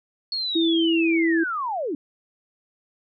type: linear sweep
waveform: sine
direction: down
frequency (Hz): 4371 to 261.6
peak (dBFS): -24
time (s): 0.32-1.95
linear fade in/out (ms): 2
type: tone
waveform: sine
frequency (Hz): 329.6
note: E4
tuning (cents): 0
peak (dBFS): -18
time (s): 0.55-1.44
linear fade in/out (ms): 10
effects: none